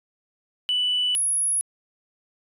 sine tone pair in turn, 2974 / 10473 Hz, F#7 / E9, +8 / -12 cents, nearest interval octave + minor seventh, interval 2180 cents, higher second, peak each -19 dBFS, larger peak neither, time 0.69-1.15 / 1.15-1.61 s, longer neither, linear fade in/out 0 ms, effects tanh soft clip ceiling -16 dBFS

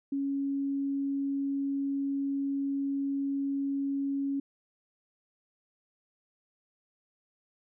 sine tone, 277.2 Hz, C#4, in tune, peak -28 dBFS, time 0.12-4.4 s, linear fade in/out 5 ms, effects none

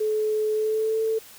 sine tone with pitch glide, 430 to 443.6 Hz, A4 to A4, -40 to +14 cents, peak -21 dBFS, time 0-1.19 s, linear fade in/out 10 ms, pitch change +54 cents, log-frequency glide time 0.53-1.01 s, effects white hiss -47 dBFS RMS until 1.38 s

